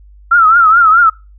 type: tone with vibrato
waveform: sine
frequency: 1339 Hz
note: E6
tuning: 27 cents sharp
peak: -4 dBFS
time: 0.31-1.1 s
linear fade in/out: 10 ms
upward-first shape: triangle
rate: 4.7 Hz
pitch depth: 130 cents each way
effects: noise-tail reverb RT60 0.3 s tail -26 dB re dry + added 50 Hz sine -37 dBFS peak until 1.38 s